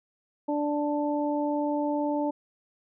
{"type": "harmonic tone", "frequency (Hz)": 293.7, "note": "D4", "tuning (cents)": 0, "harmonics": [1, 2, 3], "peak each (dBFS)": [-27, -30, -32], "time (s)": [0.48, 2.31], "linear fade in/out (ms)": 10, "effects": []}